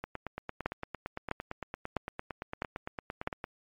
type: two click trains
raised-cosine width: 0.5 ms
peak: -21 / -15 dBFS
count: 31 / 5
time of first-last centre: 0.04-3.441 / 0.66-3.274 s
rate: 8.82 / 1.53 Hz
effects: MP3 64 kbps